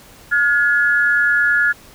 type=tone pair together; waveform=sine; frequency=1429.5 / 1700 Hz; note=F6 / G#6; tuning=+40 / +40 cents; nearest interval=minor third; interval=300 cents; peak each=-15 dBFS; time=0.31-1.73 s; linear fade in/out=20 ms; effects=pink hiss -44 dBFS RMS until 1.94 s